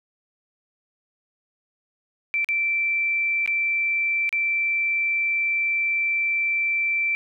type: tone with dropouts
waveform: sine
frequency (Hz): 2339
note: D7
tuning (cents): -8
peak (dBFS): -20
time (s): 2.34-7.15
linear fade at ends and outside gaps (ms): 0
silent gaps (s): 2.445-2.488 / 3.461-3.476 / 4.292-4.327
effects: none